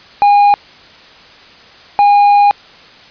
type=tone bursts at uneven times; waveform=triangle; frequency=816 Hz; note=G#5; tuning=31 cents flat; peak=-3 dBFS; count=2; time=0.22-0.54 / 1.99-2.51 s; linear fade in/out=0 ms; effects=white hiss -39 dBFS RMS until 3.1 s + resampled to 11025 Hz